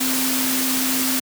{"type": "tone in noise", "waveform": "sine", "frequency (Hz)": 260.3, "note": "C4", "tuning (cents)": -9, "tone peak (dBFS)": -23, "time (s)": [0, 1.2], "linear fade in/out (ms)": 10, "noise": "white", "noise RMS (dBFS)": -22, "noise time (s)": [0, 1.2], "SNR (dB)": -4, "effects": ["high-pass 150 Hz 12 dB/octave"]}